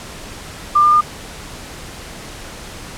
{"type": "tone with pitch steps", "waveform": "sine", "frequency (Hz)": [1193, 1202, 1211.1], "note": ["D6", "D6", "D#6"], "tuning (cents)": [27, 40, -47], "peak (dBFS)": -8, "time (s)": [0.75, 1.011], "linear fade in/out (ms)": 10, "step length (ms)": 87, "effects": ["pink hiss -33 dBFS RMS until 2.97 s", "low-pass 10000 Hz 12 dB/octave"]}